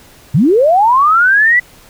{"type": "linear sweep", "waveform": "sine", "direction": "up", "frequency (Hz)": [115.2, 2000], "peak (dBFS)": -6, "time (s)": [0.34, 1.6], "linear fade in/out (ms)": 10, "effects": ["pink hiss -42 dBFS RMS until 1.89 s"]}